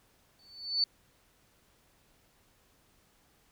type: tone with exponential growth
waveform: sine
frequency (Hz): 4493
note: C#8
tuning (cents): +23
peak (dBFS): -22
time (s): 0.39-0.84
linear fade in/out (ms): 2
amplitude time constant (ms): 96
effects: pink hiss -67 dBFS RMS until 3.51 s